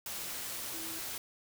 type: tone in noise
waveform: sine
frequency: 324.5 Hz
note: E4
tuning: 27 cents flat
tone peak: -47 dBFS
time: 0.74-0.99 s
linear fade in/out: 2 ms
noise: white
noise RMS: -40 dBFS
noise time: 0.06-1.18 s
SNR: -10 dB
effects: none